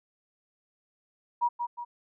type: tone with echo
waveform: sine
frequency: 957 Hz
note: A#5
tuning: 45 cents sharp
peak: -22 dBFS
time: 1.41-1.49 s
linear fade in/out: 20 ms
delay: 180 ms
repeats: 2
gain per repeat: -6 dB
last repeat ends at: 1.85 s
effects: none